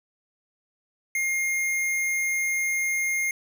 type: tone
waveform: square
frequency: 2128 Hz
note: C7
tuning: 29 cents sharp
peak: -24 dBFS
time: 1.15-3.31 s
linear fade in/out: 2 ms
effects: none